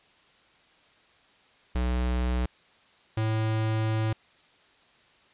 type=tone pair in turn; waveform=square; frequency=61.74 / 110.01 Hz; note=B1 / A2; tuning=0 / 0 cents; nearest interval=minor seventh; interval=1000 cents; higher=second; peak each=-25 dBFS; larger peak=neither; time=1.75-2.46 / 3.17-4.13 s; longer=second; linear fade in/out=5 ms; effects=white hiss -60 dBFS RMS until 5.33 s + resampled to 8000 Hz